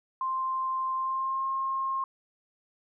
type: tone with pitch glide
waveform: sine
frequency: 1048 to 1069.4 Hz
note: C6 to C6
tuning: +2 to +37 cents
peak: -27 dBFS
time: 0.21-2.04 s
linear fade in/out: 2 ms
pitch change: +35 cents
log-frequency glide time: 0.95-1.46 s
effects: none